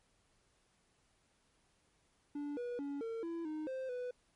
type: tone with pitch steps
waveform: triangle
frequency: 290.1 / 484.8 / 283 / 454.7 / 334.8 / 308.9 / 523 / 495.7 Hz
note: D4 / B4 / C#4 / A#4 / E4 / D#4 / C5 / B4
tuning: -21 / -32 / +36 / -43 / +27 / -12 / -1 / +6 cents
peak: -36 dBFS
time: 2.35-4.11 s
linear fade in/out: 5 ms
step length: 220 ms
effects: pink hiss -74 dBFS RMS until 4.35 s + MP3 48 kbps